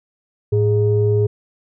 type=tone pair together; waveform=sine; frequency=107.97 / 413.7 Hz; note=A2 / G#4; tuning=-32 / -7 cents; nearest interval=octave + major seventh; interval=2325 cents; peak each=-14 / -16 dBFS; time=0.52-1.27 s; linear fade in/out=10 ms; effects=tanh soft clip ceiling -6 dBFS